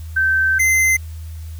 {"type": "tone pair in turn", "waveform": ["sine", "square"], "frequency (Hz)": [1550, 2069], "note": ["G6", "C7"], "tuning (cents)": [-20, -20], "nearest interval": "perfect fourth", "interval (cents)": 500, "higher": "second", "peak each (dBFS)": -13, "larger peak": "neither", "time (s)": [[0.16, 0.59], [0.59, 0.97]], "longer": "first", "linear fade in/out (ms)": 10, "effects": ["added 80 Hz sine -28 dBFS peak until 1.59 s", "white hiss -48 dBFS RMS until 1.59 s"]}